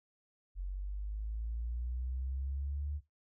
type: linear sweep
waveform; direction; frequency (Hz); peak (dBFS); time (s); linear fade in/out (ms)
sine; up; 45 to 74.1; -35; 0.55-3.01; 50
effects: noise-tail reverb RT60 0.2 s tail -17 dB re dry